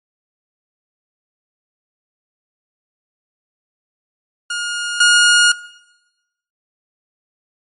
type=tone pair in turn; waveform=sawtooth; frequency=1426 / 1432.2 Hz; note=F6 / F6; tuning=+36 / +43 cents; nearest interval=unison; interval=7 cents; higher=second; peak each=-16 / -4 dBFS; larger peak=second; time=4.5-5 / 5-5.52 s; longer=second; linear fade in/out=5 ms; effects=noise-tail reverb RT60 1.0 s tail -21 dB re dry + MP3 48 kbps